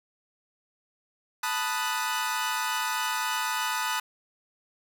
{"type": "chord", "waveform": "sawtooth", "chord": "B dominant seventh", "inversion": "third", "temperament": "equal", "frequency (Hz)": [880, 987.8, 1244.5, 1480], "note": ["A5", "B5", "D#6", "F#6"], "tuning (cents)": [0, 0, 0, 0], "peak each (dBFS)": -29, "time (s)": [1.43, 4], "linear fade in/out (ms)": 5, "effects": []}